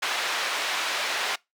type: band-pass noise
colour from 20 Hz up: white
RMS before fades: -28 dBFS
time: 0.02-1.36 s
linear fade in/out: 10 ms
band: 620 to 3300 Hz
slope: 12 dB/octave
effects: noise-tail reverb RT60 0.2 s tail -24 dB re dry